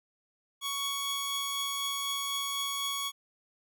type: tone pair together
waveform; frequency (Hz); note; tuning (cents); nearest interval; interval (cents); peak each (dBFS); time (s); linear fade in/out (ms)
sawtooth; 1116 / 3344; C#6 / G#7; +11 / +11; octave + perfect fifth; 1900; -32 / -30; 0.61-3.12; 50
effects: none